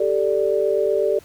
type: chord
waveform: sine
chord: G suspended second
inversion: none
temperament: equal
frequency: 392 / 440 / 587.3 Hz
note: G4 / A4 / D5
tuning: 0 / 0 / 0 cents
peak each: -21 dBFS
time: 0-1.19 s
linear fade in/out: 5 ms
effects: pink hiss -49 dBFS RMS until 1.24 s